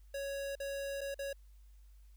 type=tone with dropouts; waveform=square; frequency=555 Hz; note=C#5; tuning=2 cents sharp; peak=-38 dBFS; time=0.14-1.33 s; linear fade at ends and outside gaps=5 ms; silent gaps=0.554-0.6 / 1.009-1.013 / 1.144-1.19 s; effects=added 50 Hz sine -55 dBFS peak until 2.16 s + white hiss -75 dBFS RMS until 2.16 s